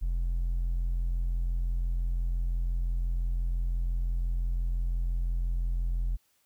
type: tone with hard clipping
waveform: triangle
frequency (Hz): 42.91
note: F1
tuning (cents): -30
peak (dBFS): -25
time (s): 0.01-6.17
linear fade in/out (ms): 20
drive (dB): 1
effects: white hiss -70 dBFS RMS until 6.45 s